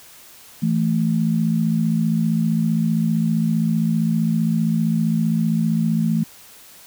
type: tone pair together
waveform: sine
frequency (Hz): 165.3 / 220.6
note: E3 / A3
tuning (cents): +5 / +5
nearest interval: perfect fourth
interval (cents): 500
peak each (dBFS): -19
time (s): 0.62-6.24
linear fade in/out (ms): 10
effects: white hiss -45 dBFS RMS until 6.86 s